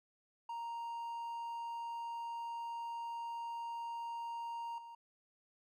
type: tone with level steps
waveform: triangle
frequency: 932.3 Hz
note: A#5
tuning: in tune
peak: -38 / -47 dBFS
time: 0.49-4.95 s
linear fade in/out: 5 ms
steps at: 4.78 s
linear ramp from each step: 2 ms
effects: none